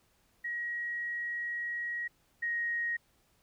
sine tone pair in turn, 1900 / 1878.2 Hz, A#6 / A#6, +33 / +13 cents, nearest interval unison, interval 20 cents, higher first, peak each -33 / -30 dBFS, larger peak second, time 0.44-2.08 / 2.42-2.97 s, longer first, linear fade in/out 10 ms, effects pink hiss -70 dBFS RMS until 3.42 s

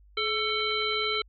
harmonic tone with a mistuned harmonic, 445.4 Hz, A4, 21 cents sharp, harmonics 1 / 3 / 5 / 7 / 9, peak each -32 / -32 / -32 / -32 / -32 dBFS, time 0.17-1.22 s, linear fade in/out 5 ms, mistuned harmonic 1, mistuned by -73 cents, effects added 50 Hz sine -53 dBFS peak until 1.28 s

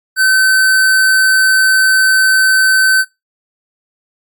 square tone, 1532 Hz, G6, 40 cents flat, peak -8 dBFS, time 0.16-3.05 s, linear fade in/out 50 ms, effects noise-tail reverb RT60 0.2 s tail -20 dB re dry + MP3 96 kbps

